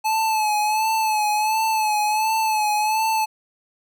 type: tone with vibrato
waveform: square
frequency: 863 Hz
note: A5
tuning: 34 cents flat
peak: -19 dBFS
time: 0.04-3.26 s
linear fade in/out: 20 ms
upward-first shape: sine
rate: 1.4 Hz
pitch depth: 46 cents each way
effects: none